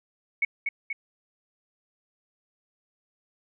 sine tone with echo, 2217 Hz, C#7, in tune, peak -20 dBFS, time 0.42-0.45 s, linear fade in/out 5 ms, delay 240 ms, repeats 2, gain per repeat -4 dB, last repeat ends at 0.93 s, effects none

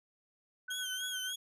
sine tone with tremolo, 1500 Hz, F#6, 23 cents sharp, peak -38 dBFS, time 0.68-1.33 s, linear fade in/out 5 ms, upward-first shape sine, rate 8.9 Hz, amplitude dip 60%
sawtooth tone with vibrato, 3203 Hz, G7, 37 cents sharp, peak -34 dBFS, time 0.7-1.36 s, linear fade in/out 10 ms, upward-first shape sine, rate 3.4 Hz, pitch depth 79 cents each way
effects resampled to 32000 Hz

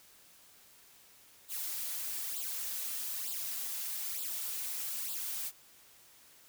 blue noise with flanger, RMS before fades -38 dBFS, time 1.48-5.52 s, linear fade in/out 50 ms, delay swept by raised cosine 0.24 to 6.04 ms, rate 1.1 Hz, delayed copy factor +0.9, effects white hiss -60 dBFS RMS until 6.48 s

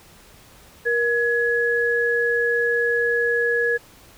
sine tone pair together, 472.5 / 1683.8 Hz, A#4 / G#6, +23 / +23 cents, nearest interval octave + minor seventh, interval 2200 cents, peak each -21 / -20 dBFS, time 0.85-3.78 s, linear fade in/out 20 ms, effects pink hiss -49 dBFS RMS until 4.17 s

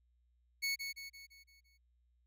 25% pulse tone with echo, 2211 Hz, C#7, 5 cents flat, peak -30 dBFS, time 0.62-0.76 s, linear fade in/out 20 ms, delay 170 ms, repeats 6, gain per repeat -6 dB, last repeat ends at 1.78 s, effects added 60 Hz sine -70 dBFS peak until 2.26 s

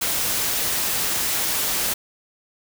white noise, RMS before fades -23 dBFS, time 0.01-1.94 s, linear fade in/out 10 ms, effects none

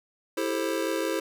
square chord, A minor seventh, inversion second, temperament just, 330 / 396 / 440 / 528 Hz, E4 / G4 / A4 / C5, +2 / +18 / 0 / +16 cents, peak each -31 / -34 / -34 / -32 dBFS, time 0.37-1.2 s, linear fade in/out 5 ms, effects none

